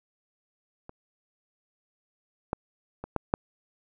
clicks, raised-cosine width 1 ms, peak -28 / -13 / -22 / -12 / -8 dBFS, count 5, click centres 0.894 / 2.531 / 3.04 / 3.163 / 3.339 s, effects none

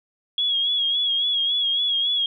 sine tone with vibrato, 3322 Hz, G#7, in tune, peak -19 dBFS, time 0.38-2.26 s, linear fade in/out 2 ms, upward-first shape sine, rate 3.6 Hz, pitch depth 50 cents each way, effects none

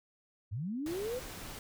sine linear sweep, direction up, 87.31 to 523.3 Hz, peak -34 dBFS, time 0.51-1.2 s, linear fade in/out 20 ms
pink noise, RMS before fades -45 dBFS, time 0.86-1.59 s, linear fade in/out 2 ms
effects none

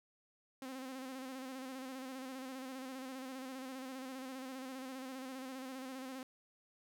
sawtooth tone with vibrato, 261.6 Hz, C4, in tune, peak -40 dBFS, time 0.62-6.23 s, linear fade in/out 2 ms, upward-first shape square, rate 15 Hz, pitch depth 38 cents each way, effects none

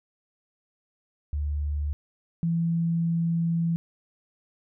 sine tone pair in turn, 73.42 / 167.22 Hz, D2 / E3, 0 / +25 cents, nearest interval octave + major second, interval 1425 cents, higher second, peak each -25 / -22 dBFS, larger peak second, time 1.33-1.93 / 2.43-3.76 s, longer second, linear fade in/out 0 ms, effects none

